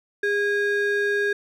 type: ring-modulated tone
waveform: triangle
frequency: 1024 Hz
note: C6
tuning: 38 cents flat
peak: -15 dBFS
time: 0.23-1.33 s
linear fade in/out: 5 ms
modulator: 616 Hz
effects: none